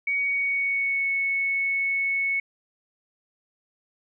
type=tone with pitch glide; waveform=sine; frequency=2247 to 2208 Hz; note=C#7 to C#7; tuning=+23 to -7 cents; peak=-22 dBFS; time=0.07-2.4 s; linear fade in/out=5 ms; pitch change=-30 cents; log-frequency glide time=0.2-1.09 s; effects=none

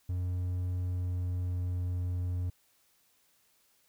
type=tone with pitch glide; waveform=triangle; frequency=90.1 to 89.43 Hz; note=F#2 to F2; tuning=-45 to +42 cents; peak=-28 dBFS; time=0.09-2.5 s; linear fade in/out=5 ms; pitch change=-13 cents; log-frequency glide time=0.55-2.01 s; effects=white hiss -69 dBFS RMS until 3.88 s

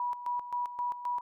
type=tone with tremolo; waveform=sine; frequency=974 Hz; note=B5; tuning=24 cents flat; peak=-29 dBFS; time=0-1.21 s; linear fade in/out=2 ms; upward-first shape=square; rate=3.8 Hz; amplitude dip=70%; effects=none

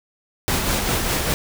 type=noise with tremolo; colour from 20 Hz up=pink; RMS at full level=-20 dBFS; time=0.48-1.34 s; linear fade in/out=0 ms; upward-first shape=sine; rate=5 Hz; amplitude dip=35%; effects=none

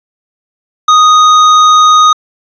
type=tone with hard clipping; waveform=triangle; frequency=1244.5 Hz; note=D#6; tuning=in tune; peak=-4 dBFS; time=0.88-2.13 s; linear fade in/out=5 ms; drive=15 dB; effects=resampled to 16000 Hz

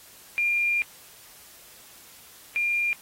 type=tone pair in turn; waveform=sine; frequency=2400 / 2400 Hz; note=D7 / D7; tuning=+37 / +37 cents; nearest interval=unison; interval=0 cents; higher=neither; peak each=-21 / -22 dBFS; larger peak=first; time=0.38-0.82 / 2.56-2.93 s; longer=first; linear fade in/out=0 ms; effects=white hiss -50 dBFS RMS until 3.01 s + AAC 48 kbps

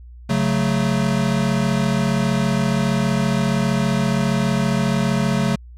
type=chord; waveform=square; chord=F# minor; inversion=second; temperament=equal; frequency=138.59 / 185 / 220 Hz; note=C#3 / F#3 / A3; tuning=0 / 0 / 0 cents; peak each=-22 dBFS; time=0.29-5.56 s; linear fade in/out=10 ms; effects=added 60 Hz sine -37 dBFS peak until 5.77 s + low-pass 9000 Hz 12 dB/octave

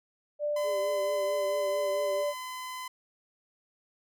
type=tone with pitch glide; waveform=sine; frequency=591 to 584.9 Hz; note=D5 to D5; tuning=+11 to -7 cents; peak=-27 dBFS; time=0.39-2.34 s; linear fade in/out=50 ms; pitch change=-18 cents; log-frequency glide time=0.8-1.85 s
type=tone; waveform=sawtooth; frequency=1018 Hz; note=C6; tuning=48 cents flat; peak=-33 dBFS; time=0.56-2.88 s; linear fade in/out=5 ms
type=tone with vibrato; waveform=sine; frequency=405.5 Hz; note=G#4; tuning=41 cents flat; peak=-36 dBFS; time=0.63-2.25 s; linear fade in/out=50 ms; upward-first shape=triangle; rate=4.5 Hz; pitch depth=85 cents each way
effects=none

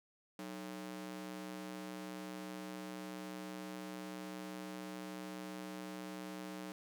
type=ring-modulated tone; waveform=sawtooth; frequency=246.9 Hz; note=B3; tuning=in tune; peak=-37 dBFS; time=0.39-6.72 s; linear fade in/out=0 ms; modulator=60.5 Hz; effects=none

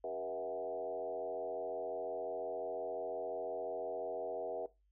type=tone with frequency modulation; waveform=sine; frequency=560 Hz; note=C#5; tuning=18 cents sharp; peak=-37 dBFS; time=0.04-4.66 s; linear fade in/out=2 ms; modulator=85.7 Hz; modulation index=2; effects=noise-tail reverb RT60 0.2 s tail -17 dB re dry + added 50 Hz sine -70 dBFS peak until 4.91 s

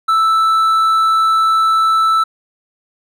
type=tone with hard clipping; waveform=triangle; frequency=1318.5 Hz; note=E6; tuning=in tune; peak=-11 dBFS; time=0.08-2.24 s; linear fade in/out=10 ms; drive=7 dB; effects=none

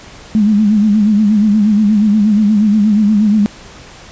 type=tone with vibrato; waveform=sine; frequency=210.4 Hz; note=G#3; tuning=23 cents sharp; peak=-7 dBFS; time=0.35-3.46 s; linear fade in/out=0 ms; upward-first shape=sine; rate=8.4 Hz; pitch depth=75 cents each way; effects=pink hiss -36 dBFS RMS until 4.11 s + resampled to 16000 Hz

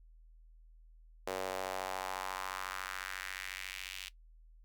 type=tone with high-pass filter sweep; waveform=sawtooth; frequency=94.1 Hz; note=F#2; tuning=30 cents sharp; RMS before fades=-41 dBFS; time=1.27-4.09 s; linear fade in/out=5 ms; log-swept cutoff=490 to 2900 Hz; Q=2.1; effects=noise-tail reverb RT60 0.1 s tail -17 dB re dry + added 40 Hz sine -56 dBFS peak until 4.64 s

